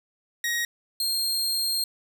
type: tone pair in turn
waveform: sawtooth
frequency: 1887 / 4215 Hz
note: A#6 / C8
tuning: +21 / +12 cents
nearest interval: octave + major second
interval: 1391 cents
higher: second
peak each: -21 dBFS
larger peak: neither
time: 0.44-0.65 / 1-1.84 s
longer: second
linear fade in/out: 2 ms
effects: none